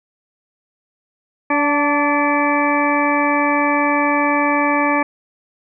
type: harmonic tone with a mistuned harmonic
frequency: 289.3 Hz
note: D4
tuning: 26 cents flat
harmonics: 1 / 2 / 3 / 4 / 6 / 7 / 8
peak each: -19 / -22 / -20 / -21 / -24 / -30 / -22 dBFS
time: 1.5-5.03 s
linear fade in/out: 5 ms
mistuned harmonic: 3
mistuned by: +28 cents
effects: none